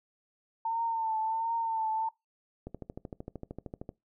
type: tone with vibrato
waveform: sine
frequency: 899 Hz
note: A5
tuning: 37 cents sharp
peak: -28 dBFS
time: 0.65-2.09 s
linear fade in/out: 5 ms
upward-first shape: triangle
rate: 1.4 Hz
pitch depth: 50 cents each way
type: click train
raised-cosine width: 2 ms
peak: -26 dBFS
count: 17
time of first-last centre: 2.67-3.891 s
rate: 13.1 Hz
effects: noise-tail reverb RT60 0.2 s tail -22 dB re dry